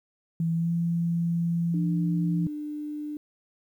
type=tone with pitch glide; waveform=sine; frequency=165.3 to 169.36 Hz; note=E3 to E3; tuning=+5 to +47 cents; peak=-23 dBFS; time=0.4-2.47 s; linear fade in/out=2 ms; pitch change=+42 cents; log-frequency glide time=0.54-0.71 s
type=tone; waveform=sine; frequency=298.4 Hz; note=D4; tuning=28 cents sharp; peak=-31 dBFS; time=1.74-3.17 s; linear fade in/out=2 ms
effects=10-bit